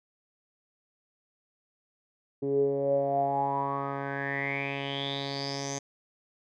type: tone with low-pass filter sweep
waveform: 10% pulse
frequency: 139 Hz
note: C#3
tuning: 5 cents sharp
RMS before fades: -30 dBFS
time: 2.42-5.79 s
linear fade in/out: 10 ms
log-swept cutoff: 360 to 6500 Hz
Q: 9.5
effects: none